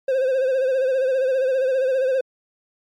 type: tone with vibrato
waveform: triangle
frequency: 523.3 Hz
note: C5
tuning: in tune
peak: -15 dBFS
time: 0.08-2.21 s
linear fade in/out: 5 ms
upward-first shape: sine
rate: 15 Hz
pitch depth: 61 cents each way
effects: MP3 64 kbps